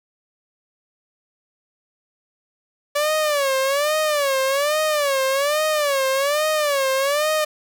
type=tone with vibrato; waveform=sawtooth; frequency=574 Hz; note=D5; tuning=40 cents flat; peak=-14 dBFS; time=2.95-7.45 s; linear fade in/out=10 ms; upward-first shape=sine; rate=1.2 Hz; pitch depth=140 cents each way; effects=8-bit